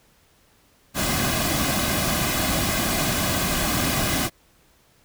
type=noise with comb filter; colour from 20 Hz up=pink; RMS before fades=-23 dBFS; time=0.94-4.3 s; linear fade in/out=50 ms; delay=2.2 ms; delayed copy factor=-0.6; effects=pink hiss -59 dBFS RMS until 5.04 s